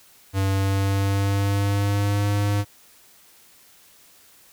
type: tone with pitch glide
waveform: square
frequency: 97 to 102.06 Hz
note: G2 to G#2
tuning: -18 to -30 cents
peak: -20 dBFS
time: 0.33-2.65 s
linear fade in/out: 50 ms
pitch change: +88 cents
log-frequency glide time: 0.49-2.28 s
effects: white hiss -53 dBFS RMS until 4.52 s